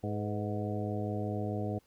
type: harmonic tone with a mistuned harmonic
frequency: 104.7 Hz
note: G#2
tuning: 15 cents sharp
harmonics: 1 / 2 / 3 / 4 / 5 / 6 / 7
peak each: -35 / -38 / -40 / -41 / -42 / -43 / -43 dBFS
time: 0.03-1.79 s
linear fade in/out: 10 ms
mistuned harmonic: 5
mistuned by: -61 cents
effects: pink hiss -69 dBFS RMS until 1.86 s